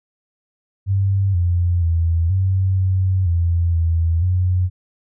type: tone with pitch steps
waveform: sine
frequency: 97.7 / 87.5 / 83.3 / 94.8 / 93.9 / 85.2 / 82.9 / 91.1 Hz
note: G2 / F2 / E2 / F#2 / F#2 / F2 / E2 / F#2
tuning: -5 / +4 / +19 / +43 / +26 / -42 / +10 / -26 cents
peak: -14 dBFS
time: 0.86-4.7 s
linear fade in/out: 50 ms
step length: 480 ms
effects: none